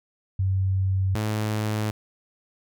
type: tone pair in turn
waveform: sine / sawtooth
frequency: 95.3 / 107.34 Hz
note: G2 / A2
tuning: -48 / -42 cents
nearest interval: major second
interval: 206 cents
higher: second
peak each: -20 dBFS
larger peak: neither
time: 0.39-1.15 / 1.15-1.91 s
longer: neither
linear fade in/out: 5 ms
effects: none